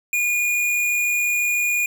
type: tone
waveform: square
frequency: 2438 Hz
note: D#7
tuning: 36 cents flat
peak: -19 dBFS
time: 0.13-1.86 s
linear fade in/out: 2 ms
effects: 10-bit